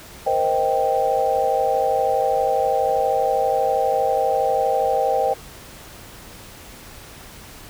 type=chord; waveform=sine; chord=C minor seventh; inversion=third; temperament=just; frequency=470.9 / 523.3 / 627.9 / 784.9 Hz; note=Bb4 / C5 / Eb5 / G5; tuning=+18 / 0 / +16 / +2 cents; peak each=-25 / -22 / -24 / -20 dBFS; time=0.26-5.34 s; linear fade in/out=10 ms; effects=pink hiss -41 dBFS RMS until 7.69 s